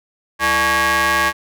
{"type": "ring-modulated tone", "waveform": "sawtooth", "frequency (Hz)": 261.4, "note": "C4", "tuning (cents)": -1, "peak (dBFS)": -7, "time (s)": [0.39, 1.33], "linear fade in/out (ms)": 50, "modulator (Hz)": 1380, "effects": []}